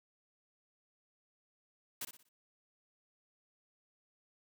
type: noise with echo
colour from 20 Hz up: white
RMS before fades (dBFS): -40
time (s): 2.01-2.05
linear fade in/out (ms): 5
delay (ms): 60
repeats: 4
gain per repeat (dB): -9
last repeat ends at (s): 2.29
effects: none